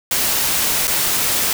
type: noise with dropouts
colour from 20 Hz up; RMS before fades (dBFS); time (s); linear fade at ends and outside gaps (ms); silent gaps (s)
white; -18; 0.11-1.53; 2; 0.872-0.878
effects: none